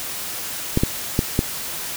clicks, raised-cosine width 3 ms, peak -3 dBFS, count 4, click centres 0.774 / 0.835 / 1.191 / 1.391 s, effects white hiss -29 dBFS RMS until 1.96 s

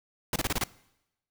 pink noise bursts, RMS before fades -28 dBFS, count 6, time 0.33-0.639 s, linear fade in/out 2 ms, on 29 ms, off 27 ms, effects noise-tail reverb RT60 0.9 s tail -22 dB re dry

